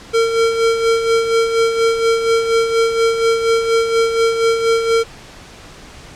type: tone with tremolo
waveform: square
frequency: 456.3 Hz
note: A#4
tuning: 37 cents flat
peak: -11 dBFS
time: 0.13-5.04 s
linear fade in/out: 20 ms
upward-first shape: sine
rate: 4.2 Hz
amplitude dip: 55%
effects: pink hiss -38 dBFS RMS until 6.15 s + low-pass 7000 Hz 12 dB/octave